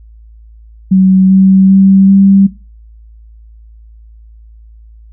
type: tone with pitch steps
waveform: sine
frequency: 188.8 / 191.1 / 193.44 / 195.8 Hz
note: F#3 / G3 / G3 / G3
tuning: +35 / -44 / -23 / -2 cents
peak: -3 dBFS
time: 0.91-2.47 s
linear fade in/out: 10 ms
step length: 390 ms
effects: noise-tail reverb RT60 0.3 s tail -18 dB re dry + added 55 Hz sine -34 dBFS peak until 5.12 s